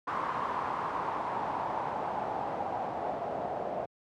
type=noise with low-pass filter sweep; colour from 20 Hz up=white; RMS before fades=-34 dBFS; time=0.07-3.86 s; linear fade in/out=10 ms; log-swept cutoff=1100 to 670 Hz; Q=4; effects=high-pass 100 Hz 12 dB/octave